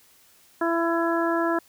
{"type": "harmonic tone", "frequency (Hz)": 334.8, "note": "E4", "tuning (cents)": 27, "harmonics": [1, 2, 3, 4, 5], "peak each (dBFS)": [-24, -27, -29, -30, -31], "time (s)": [0.61, 1.59], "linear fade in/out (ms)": 5, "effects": ["white hiss -57 dBFS RMS until 1.68 s"]}